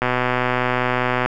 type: click train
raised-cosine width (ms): 0.5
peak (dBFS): -4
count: 156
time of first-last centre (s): 0.02-1.26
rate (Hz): 125
effects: none